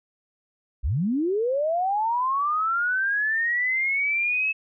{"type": "linear sweep", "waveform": "sine", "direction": "up", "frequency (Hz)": [46.25, 2605], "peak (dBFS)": -21, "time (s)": [0.83, 4.53], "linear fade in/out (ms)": 20, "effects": []}